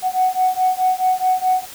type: beating tone pair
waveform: sine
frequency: 740 / 744.7 Hz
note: F#5 / F#5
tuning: 0 / +11 cents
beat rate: 4.7 Hz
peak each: -17 dBFS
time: 0.02-1.66 s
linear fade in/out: 50 ms
effects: tanh soft clip ceiling -8 dBFS + white hiss -37 dBFS RMS until 1.74 s